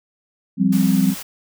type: chord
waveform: sine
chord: F suspended second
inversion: none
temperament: equal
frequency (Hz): 174.61 / 196 / 261.6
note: F3 / G3 / C4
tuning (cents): 0 / 0 / 0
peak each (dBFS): -19 / -16 / -19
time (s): 0.57-1.15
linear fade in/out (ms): 50
type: noise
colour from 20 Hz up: white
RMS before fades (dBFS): -32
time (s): 0.72-1.23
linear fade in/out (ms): 10
effects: none